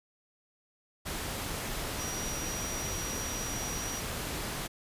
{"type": "tone in noise", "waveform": "sine", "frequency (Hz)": 5780, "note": "F#8", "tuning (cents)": -41, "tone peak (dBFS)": -38, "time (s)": [1.98, 4.01], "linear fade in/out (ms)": 20, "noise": "pink", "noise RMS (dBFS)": -36, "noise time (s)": [1.05, 4.68], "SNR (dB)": -5, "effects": ["resampled to 32000 Hz"]}